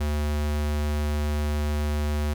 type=tone; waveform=square; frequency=74.4 Hz; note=D2; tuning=23 cents sharp; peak=-24 dBFS; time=0-2.34 s; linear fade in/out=10 ms; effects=none